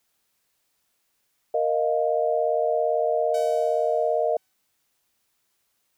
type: chord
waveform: sine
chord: Bb suspended fourth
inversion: none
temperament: just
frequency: 466.2 / 621.6 / 699.2 Hz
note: Bb4 / Eb5 / F5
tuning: 0 / -2 / +2 cents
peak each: -25 / -23 / -26 dBFS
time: 1.54-4.37 s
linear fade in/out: 5 ms
type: tone with exponential decay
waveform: 5% pulse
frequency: 757 Hz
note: F#5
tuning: 39 cents sharp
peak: -27 dBFS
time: 3.34-4.54 s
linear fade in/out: 5 ms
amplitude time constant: 260 ms
effects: white hiss -72 dBFS RMS until 5.97 s